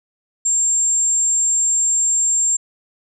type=tone; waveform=sine; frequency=7410 Hz; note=A#8; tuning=11 cents flat; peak=-14 dBFS; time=0.45-2.57 s; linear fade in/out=10 ms; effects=none